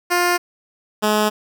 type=tone pair in turn; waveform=10% pulse; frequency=352.8 / 212.2 Hz; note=F4 / G#3; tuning=+18 / +38 cents; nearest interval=major sixth; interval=880 cents; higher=first; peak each=-7 / -7 dBFS; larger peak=neither; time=0.1-0.38 / 1.02-1.3 s; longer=neither; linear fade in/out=20 ms; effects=none